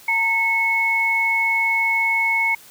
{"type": "tone pair together", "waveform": "sine", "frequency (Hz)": [912.8, 2195], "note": ["A#5", "C#7"], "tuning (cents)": [-37, -18], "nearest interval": "octave + minor third", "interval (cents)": 1519, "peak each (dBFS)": [-24, -17], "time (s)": [0.08, 2.55], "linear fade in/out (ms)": 5, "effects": ["white hiss -46 dBFS RMS until 2.7 s"]}